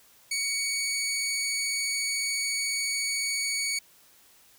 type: tone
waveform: 15% pulse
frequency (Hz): 2243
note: C#7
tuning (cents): +20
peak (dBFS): -20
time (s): 0.31-3.79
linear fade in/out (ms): 5
effects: white hiss -58 dBFS RMS until 4.58 s